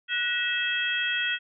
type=tone cluster; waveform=sine; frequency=1474 / 1906 / 2621 / 3252 Hz; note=F#6 / A#6 / E7 / G#7; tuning=-7 / +38 / -11 / -37 cents; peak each=-30 dBFS; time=0.08-1.39 s; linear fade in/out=50 ms; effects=none